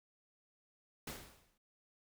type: noise with exponential decay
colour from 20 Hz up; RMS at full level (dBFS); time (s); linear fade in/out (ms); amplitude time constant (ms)
pink; -42; 1.07-1.58; 5; 110
effects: none